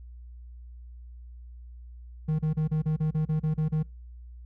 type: tone bursts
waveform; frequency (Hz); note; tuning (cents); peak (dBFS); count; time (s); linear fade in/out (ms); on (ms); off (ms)
triangle; 155.56; D#3; 0; -21; 11; 2.28-3.83; 10; 110; 34
effects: noise-tail reverb RT60 0.3 s tail -26 dB re dry + added 60 Hz sine -42 dBFS peak until 4.45 s